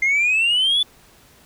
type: exponential sweep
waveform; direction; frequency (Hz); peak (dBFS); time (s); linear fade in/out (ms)
sine; up; 2093 to 3500; -13; 0.02-0.83; 5
effects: tanh soft clip ceiling -13 dBFS + pink hiss -51 dBFS RMS until 1.45 s